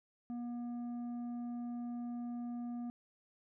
triangle tone with tanh clipping, 240 Hz, B3, 49 cents flat, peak -40 dBFS, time 0.3-2.9 s, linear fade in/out 0 ms, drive 11 dB, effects none

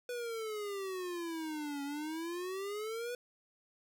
square exponential two-way sweep, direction down then up, 493.9 to 279.2 to 493.9 Hz, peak -38 dBFS, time 0.09-3.15 s, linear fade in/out 2 ms, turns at 1.83 s, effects none

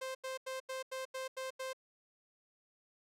sawtooth tone bursts, 523.3 Hz, C5, in tune, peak -35 dBFS, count 8, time 0.01-1.732 s, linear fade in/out 10 ms, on 140 ms, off 86 ms, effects low-pass 12000 Hz 12 dB/octave

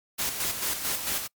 white noise with tremolo, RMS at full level -28 dBFS, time 0.18-1.28 s, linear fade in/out 20 ms, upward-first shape square, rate 4.5 Hz, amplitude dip 50%, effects noise-tail reverb RT60 0.1 s tail -25 dB re dry + Opus 48 kbps

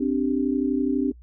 sine chord, C suspended second, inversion none, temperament equal, 261.6 / 293.7 / 392 Hz, C4 / D4 / G4, 0 / 0 / 0 cents, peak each -23 / -24 / -29 dBFS, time 0-1.12 s, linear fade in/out 10 ms, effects noise-tail reverb RT60 0.1 s tail -26 dB re dry + added 60 Hz sine -44 dBFS peak until 1.22 s

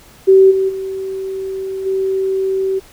sine tone with level steps, 383.5 Hz, G4, 38 cents flat, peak -4 / -12 / -20 / -14 dBFS, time 0.27-2.8 s, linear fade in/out 20 ms, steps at 0.5 / 0.68 / 1.85 s, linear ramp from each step 20 ms, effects pink hiss -44 dBFS RMS until 2.92 s

